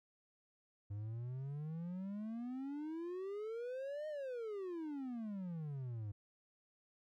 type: exponential two-way sweep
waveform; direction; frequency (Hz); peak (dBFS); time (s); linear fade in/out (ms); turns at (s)
triangle; up then down; 99.7 to 622 to 99.7; -39; 0.9-6.12; 10; 4.08
effects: none